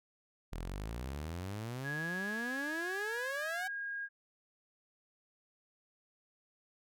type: exponential sweep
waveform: sawtooth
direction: up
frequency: 39.16 to 770 Hz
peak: -35 dBFS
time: 0.52-3.68 s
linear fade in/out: 10 ms
type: tone with pitch glide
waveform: sine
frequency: 1665 to 1628.9 Hz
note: G#6 to G#6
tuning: +4 to -34 cents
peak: -37 dBFS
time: 1.83-4.09 s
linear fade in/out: 50 ms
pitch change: -38 cents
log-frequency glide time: 3.19-3.73 s
effects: none